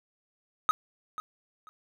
triangle tone with echo, 1265 Hz, D#6, 28 cents sharp, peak -17 dBFS, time 0.69-0.71 s, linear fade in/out 0 ms, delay 490 ms, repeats 2, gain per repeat -14 dB, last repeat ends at 1.69 s, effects none

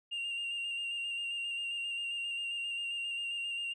sine tone with vibrato, 2788 Hz, F7, 4 cents flat, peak -32 dBFS, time 0.11-3.74 s, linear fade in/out 20 ms, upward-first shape square, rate 7.5 Hz, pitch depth 18 cents each way, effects tanh soft clip ceiling -33 dBFS

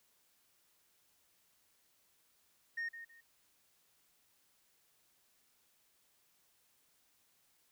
sine tone with echo, 1846 Hz, A#6, 17 cents flat, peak -34 dBFS, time 2.77-2.89 s, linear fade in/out 10 ms, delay 160 ms, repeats 2, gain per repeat -12 dB, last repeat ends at 3.21 s, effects tanh soft clip ceiling -35 dBFS + white hiss -73 dBFS RMS until 7.71 s

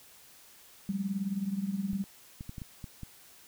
sine tone with tremolo, 196 Hz, G3, in tune, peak -26 dBFS, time 0.89-2.04 s, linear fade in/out 0 ms, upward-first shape triangle, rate 19 Hz, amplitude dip 85%
clicks, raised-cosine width 5 ms, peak -28 dBFS, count 7, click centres 1.932 / 2.409 / 2.494 / 2.582 / 2.618 / 2.842 / 3.033 s
effects white hiss -56 dBFS RMS until 3.47 s

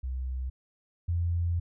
sine tone pair in turn, 64.3 / 85.83 Hz, C2 / F2, -30 / -30 cents, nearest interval perfect fourth, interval 500 cents, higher second, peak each -30 / -25 dBFS, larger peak second, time 0.03-0.5 / 1.08-1.6 s, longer second, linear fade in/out 10 ms, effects none

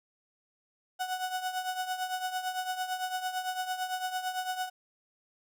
35% pulse tone with tremolo, 740 Hz, F#5, in tune, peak -27 dBFS, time 0.99-4.7 s, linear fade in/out 20 ms, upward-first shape triangle, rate 8.9 Hz, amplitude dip 75%, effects none

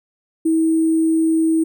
sine tone with sample-and-hold, 322.2 Hz, E4, 39 cents flat, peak -13 dBFS, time 0.45-1.64 s, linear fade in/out 10 ms, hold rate 8820 Hz, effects none

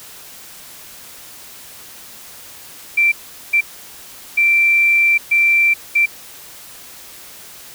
sine tone bursts at uneven times, 2349 Hz, D7, in tune, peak -10 dBFS, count 5, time 2.97-3.12 / 3.53-3.61 / 4.37-5.18 / 5.31-5.74 / 5.95-6.06 s, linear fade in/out 10 ms, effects white hiss -38 dBFS RMS until 7.74 s

